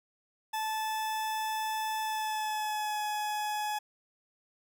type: tone with pitch glide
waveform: 40% pulse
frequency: 872 to 844.2 Hz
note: A5 to G#5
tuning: -16 to +28 cents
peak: -30 dBFS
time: 0.53-3.79 s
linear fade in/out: 10 ms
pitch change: -56 cents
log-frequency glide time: 2.02-3.02 s
effects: none